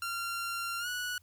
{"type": "tone with pitch glide", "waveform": "sawtooth", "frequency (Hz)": [1380, 1470.5], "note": ["F6", "F#6"], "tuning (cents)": [-21, -11], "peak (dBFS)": -30, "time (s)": [0.02, 1.18], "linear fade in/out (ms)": 2, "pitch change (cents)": 110, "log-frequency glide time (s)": [0.79, 0.88], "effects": ["added 88 Hz sine -63 dBFS peak until 1.22 s", "white hiss -70 dBFS RMS until 1.22 s"]}